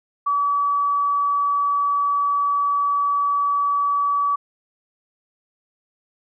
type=tone; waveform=sine; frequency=1144 Hz; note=D6; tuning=46 cents flat; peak=-17 dBFS; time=0.26-4.36 s; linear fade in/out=10 ms; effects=none